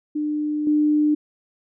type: tone with level steps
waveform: sine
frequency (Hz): 300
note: D4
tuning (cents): +37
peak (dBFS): -21 / -15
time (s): 0.15-1.15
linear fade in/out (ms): 10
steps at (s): 0.67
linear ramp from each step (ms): 2
effects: none